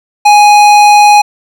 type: tone with tanh clipping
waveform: sine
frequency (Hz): 830.6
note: G#5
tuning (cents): 0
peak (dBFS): -3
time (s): 0.25-1.22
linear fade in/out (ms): 10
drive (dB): 18
effects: none